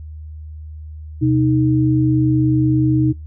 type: tone pair together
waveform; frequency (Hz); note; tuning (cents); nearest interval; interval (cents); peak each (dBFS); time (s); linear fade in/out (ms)
sine; 127.37 / 311.1; C3 / D#4; -46 / 0; octave + minor third; 1546; -15; 1.21-3.13; 20
effects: noise-tail reverb RT60 0.2 s tail -25 dB re dry + added 77 Hz sine -30 dBFS peak until 3.26 s